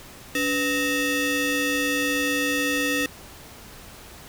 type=ring-modulated tone; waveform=25% pulse; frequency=784 Hz; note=G5; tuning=in tune; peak=-15 dBFS; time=0.35-3.06 s; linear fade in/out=2 ms; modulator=1070 Hz; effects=pink hiss -44 dBFS RMS until 4.28 s